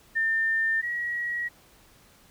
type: tone pair in turn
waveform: sine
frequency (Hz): 1800 / 1910.7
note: A6 / A#6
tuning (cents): +39 / +42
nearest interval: minor second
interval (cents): 103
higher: second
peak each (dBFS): -22 / -27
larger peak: first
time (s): 0.15-0.82 / 0.82-1.49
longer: neither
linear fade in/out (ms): 20
effects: pink hiss -57 dBFS RMS until 2.3 s